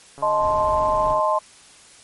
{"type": "click train", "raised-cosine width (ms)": 1, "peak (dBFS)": -26, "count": 143, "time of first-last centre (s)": [0.18, 1.194], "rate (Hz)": 140}
{"type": "chord", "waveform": "sine", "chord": "A diminished", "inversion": "second", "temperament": "equal with one note detuned", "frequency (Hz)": [622.3, 872.4, 1046.5], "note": ["Eb5", "A5", "C6"], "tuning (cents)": [0, -15, 0], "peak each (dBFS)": [-21, -23, -20], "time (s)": [0.22, 1.39], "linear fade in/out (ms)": 10}
{"type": "noise", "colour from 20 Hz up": "brown", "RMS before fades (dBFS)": -33, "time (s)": [0.39, 1.16], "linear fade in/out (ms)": 50}
{"effects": ["white hiss -48 dBFS RMS until 2.03 s", "MP3 48 kbps"]}